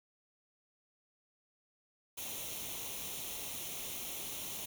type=noise with comb filter; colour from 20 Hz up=white; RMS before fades=-42 dBFS; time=2.17-4.66 s; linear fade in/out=10 ms; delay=0.31 ms; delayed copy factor=+0.65; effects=none